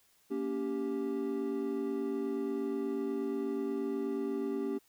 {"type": "chord", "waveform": "triangle", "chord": "G diminished", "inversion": "first", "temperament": "equal with one note detuned", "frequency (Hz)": [233.1, 281.4, 392], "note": ["Bb3", "Db4", "G4"], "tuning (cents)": [0, 26, 0], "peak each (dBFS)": [-37, -34, -33], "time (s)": [0.3, 4.79], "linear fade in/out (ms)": 20, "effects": ["white hiss -68 dBFS RMS until 4.88 s"]}